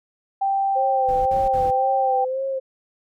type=tone; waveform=sine; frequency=784 Hz; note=G5; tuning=in tune; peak=-18 dBFS; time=0.41-2.25 s; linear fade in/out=10 ms
type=tone with vibrato; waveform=sine; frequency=523.3 Hz; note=C5; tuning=in tune; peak=-22 dBFS; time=0.75-2.6 s; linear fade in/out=20 ms; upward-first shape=sine; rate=1.9 Hz; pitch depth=55 cents each way
type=noise bursts; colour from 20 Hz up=brown; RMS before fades=-33 dBFS; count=3; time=1.08-1.71 s; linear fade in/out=10 ms; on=180 ms; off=45 ms
effects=none